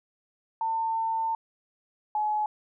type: tone pair in turn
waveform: sine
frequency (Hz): 899 / 848.5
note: A5 / G#5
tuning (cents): +37 / +37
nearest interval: minor second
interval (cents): 100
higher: first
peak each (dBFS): -25 / -24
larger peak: second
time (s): 0.61-1.35 / 2.15-2.46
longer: first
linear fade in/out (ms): 2
effects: none